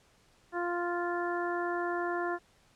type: harmonic tone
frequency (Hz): 348.9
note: F4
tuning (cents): -2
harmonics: 1 / 2 / 3 / 4 / 5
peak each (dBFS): -33 / -36 / -38 / -39 / -40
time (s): 0.52-2.39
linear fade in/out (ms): 50
effects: pink hiss -65 dBFS RMS until 2.75 s + low-pass 9000 Hz 12 dB/octave